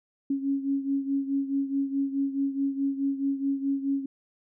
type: beating tone pair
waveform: sine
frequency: 274.6 / 279.3 Hz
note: C#4 / C#4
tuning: -16 / +13 cents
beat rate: 4.7 Hz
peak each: -26 / -31 dBFS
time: 0.3-4.06 s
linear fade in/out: 5 ms
effects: none